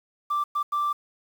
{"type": "tone bursts at uneven times", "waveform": "sine", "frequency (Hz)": 1174.7, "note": "D6", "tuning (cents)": 0, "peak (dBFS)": -21, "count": 3, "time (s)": [[0.3, 0.44], [0.55, 0.63], [0.72, 0.93]], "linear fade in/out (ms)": 10, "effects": ["tanh soft clip ceiling -19 dBFS", "8-bit"]}